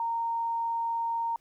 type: tone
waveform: sine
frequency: 924 Hz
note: A#5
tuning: 16 cents flat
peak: -27 dBFS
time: 0-1.36 s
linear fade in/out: 2 ms
effects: pink hiss -68 dBFS RMS until 1.4 s